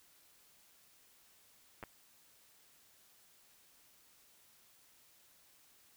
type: clicks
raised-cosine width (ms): 0.5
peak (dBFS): -30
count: 2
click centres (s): 1.828 / 1.837
effects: white hiss -66 dBFS RMS until 5.96 s